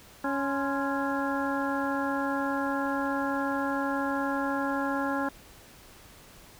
harmonic tone with a mistuned harmonic, 277.2 Hz, C#4, in tune, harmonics 1 / 2 / 3 / 4 / 5 / 6, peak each -30 / -34 / -34 / -36 / -35 / -37 dBFS, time 0.24-5.29 s, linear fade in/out 5 ms, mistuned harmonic 4, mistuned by -96 cents, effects pink hiss -52 dBFS RMS until 6.59 s

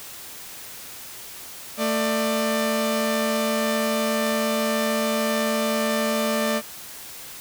sawtooth tone pair together, 222.9 / 595 Hz, A3 / D5, +23 / +22 cents, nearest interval octave + perfect fourth, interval 1699 cents, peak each -20 dBFS, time 1.77-6.62 s, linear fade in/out 50 ms, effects white hiss -39 dBFS RMS until 7.4 s

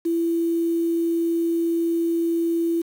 sine tone with quantisation, 334.8 Hz, E4, 27 cents sharp, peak -19 dBFS, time 0.05-2.82 s, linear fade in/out 10 ms, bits 7, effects none

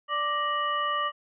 harmonic tone with a mistuned harmonic, 587.3 Hz, D5, in tune, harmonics 1 / 2 / 3 / 5, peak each -36 / -26 / -34 / -35 dBFS, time 0.08-1.12 s, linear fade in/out 50 ms, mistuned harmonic 3, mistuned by +110 cents, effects none

